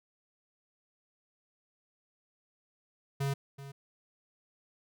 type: tone with echo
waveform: square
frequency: 138.59 Hz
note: C#3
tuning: in tune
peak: -30 dBFS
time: 3.2-3.34 s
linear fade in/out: 10 ms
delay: 380 ms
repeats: 1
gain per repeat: -14 dB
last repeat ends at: 3.72 s
effects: none